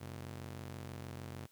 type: ring-modulated tone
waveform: sawtooth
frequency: 113.8 Hz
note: A#2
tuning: 41 cents flat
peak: -37 dBFS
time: 0-1.47 s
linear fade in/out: 20 ms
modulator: 23.2 Hz
effects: white hiss -69 dBFS RMS until 1.51 s